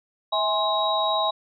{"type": "tone cluster", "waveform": "sine", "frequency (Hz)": [647, 827, 1051, 3824], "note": ["E5", "G#5", "C6", "A#7"], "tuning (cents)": [-32, -8, 7, 43], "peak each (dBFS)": -26, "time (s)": [0.32, 1.31], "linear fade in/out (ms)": 10, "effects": []}